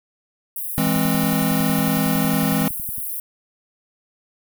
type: high-pass noise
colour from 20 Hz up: white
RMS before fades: -28 dBFS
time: 0.56-3.2 s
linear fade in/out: 2 ms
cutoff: 9800 Hz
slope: 48 dB/octave
type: chord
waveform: square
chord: E augmented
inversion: none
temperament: equal with one note detuned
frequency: 164.81 / 207.7 / 263.1 Hz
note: E3 / G#3 / B#3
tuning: 0 / 0 / +10 cents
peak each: -23 dBFS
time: 0.78-2.68 s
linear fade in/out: 0 ms
type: click train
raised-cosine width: 5 ms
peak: -25 dBFS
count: 25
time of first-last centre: 0.78-2.982 s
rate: 10.9 Hz
effects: none